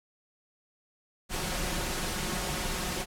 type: noise with comb filter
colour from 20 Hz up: pink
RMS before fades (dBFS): -32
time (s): 1.29-3.06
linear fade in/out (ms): 50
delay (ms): 5.5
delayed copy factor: +0.55
effects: low-pass 12000 Hz 12 dB/octave